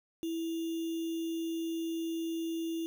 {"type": "tone with sample-and-hold", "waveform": "sine", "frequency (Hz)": 329.6, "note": "E4", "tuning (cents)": 0, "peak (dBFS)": -32, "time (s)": [0.23, 2.86], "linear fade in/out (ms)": 0, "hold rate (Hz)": 3150, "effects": []}